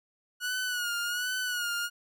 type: tone with vibrato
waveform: sawtooth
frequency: 1457 Hz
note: F#6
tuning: 27 cents flat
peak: -26 dBFS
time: 0.4-1.9 s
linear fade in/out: 50 ms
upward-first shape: sine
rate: 1.3 Hz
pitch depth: 61 cents each way
effects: none